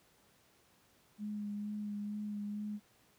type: tone with vibrato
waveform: sine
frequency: 207.7 Hz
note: G#3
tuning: in tune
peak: -37 dBFS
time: 1.18-2.8 s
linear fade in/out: 50 ms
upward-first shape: sine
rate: 2.2 Hz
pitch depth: 19 cents each way
effects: pink hiss -68 dBFS RMS until 3.18 s + high-pass 80 Hz 12 dB/octave